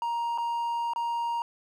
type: tone with dropouts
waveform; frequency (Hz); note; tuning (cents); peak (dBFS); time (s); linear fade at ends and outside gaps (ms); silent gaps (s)
triangle; 938; A#5; +11; -25; 0.02-1.42; 1; 0.377-0.383 / 0.935-0.96
effects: none